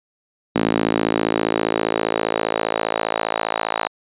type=tone with high-pass filter sweep; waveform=sawtooth; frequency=55 Hz; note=A1; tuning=in tune; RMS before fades=-21 dBFS; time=0.55-3.88 s; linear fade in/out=10 ms; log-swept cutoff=250 to 790 Hz; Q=1.7; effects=resampled to 8000 Hz